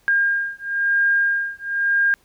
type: beating tone pair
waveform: sine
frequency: 1611 / 1612 Hz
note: G6 / G6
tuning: +47 / +48 cents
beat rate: 1 Hz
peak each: -20 dBFS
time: 0.08-2.14 s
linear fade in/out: 0 ms
effects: pink hiss -59 dBFS RMS until 2.24 s